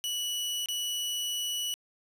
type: tone with dropouts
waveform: sawtooth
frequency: 2946 Hz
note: F#7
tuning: 8 cents flat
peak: -27 dBFS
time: 0.04-1.74 s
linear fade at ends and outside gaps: 0 ms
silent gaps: 0.659-0.686 s
effects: resampled to 32000 Hz + 9-bit